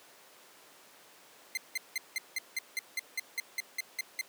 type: tone bursts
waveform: sawtooth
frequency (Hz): 2079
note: C7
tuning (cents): -12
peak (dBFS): -27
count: 14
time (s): 1.55-4.212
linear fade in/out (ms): 2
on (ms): 23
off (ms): 180
effects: pink hiss -56 dBFS RMS until 4.28 s + high-pass 400 Hz 12 dB/octave